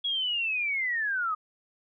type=linear sweep; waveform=sine; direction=down; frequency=3348 to 1221 Hz; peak=-26 dBFS; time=0.04-1.35 s; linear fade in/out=10 ms; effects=none